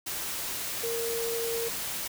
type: tone in noise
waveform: sine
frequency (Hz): 462.5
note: A#4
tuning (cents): -14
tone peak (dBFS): -30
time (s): 0.83-1.69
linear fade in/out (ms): 10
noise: white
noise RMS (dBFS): -34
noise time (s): 0.06-2.08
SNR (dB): +1
effects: none